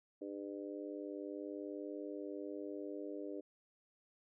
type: harmonic tone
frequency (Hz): 100.1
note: G2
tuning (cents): +37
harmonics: 3 / 4 / 5 / 6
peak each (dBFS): -45 / -47 / -49 / -51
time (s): 0.21-3.41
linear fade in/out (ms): 10
effects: none